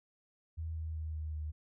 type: tone with pitch steps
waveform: sine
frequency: 80.8 / 79.73 / 78.68 / 77.64 / 76.62 Hz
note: E2 / D#2 / D#2 / D#2 / D#2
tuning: -34 / +43 / +20 / -3 / -26 cents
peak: -36 dBFS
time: 0.57-1.52 s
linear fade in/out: 20 ms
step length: 190 ms
effects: none